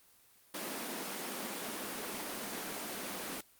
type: high-pass noise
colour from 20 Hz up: pink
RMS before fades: -40 dBFS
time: 0.54-3.41 s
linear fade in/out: 5 ms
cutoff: 190 Hz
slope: 48 dB/octave
effects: white hiss -64 dBFS RMS until 3.59 s + Opus 24 kbps